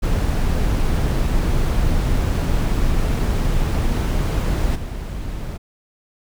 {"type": "noise with level steps", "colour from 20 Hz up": "brown", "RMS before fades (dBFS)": [-18, -27], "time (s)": [0.02, 5.58], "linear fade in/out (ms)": 20, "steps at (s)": 4.75, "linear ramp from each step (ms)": 10, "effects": []}